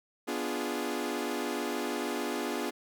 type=chord; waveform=sawtooth; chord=B diminished seventh; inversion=none; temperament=equal; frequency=246.9 / 293.7 / 349.2 / 415.3 Hz; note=B3 / D4 / F4 / Ab4; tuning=0 / 0 / 0 / 0 cents; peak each=-33 dBFS; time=0.27-2.71 s; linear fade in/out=20 ms; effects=none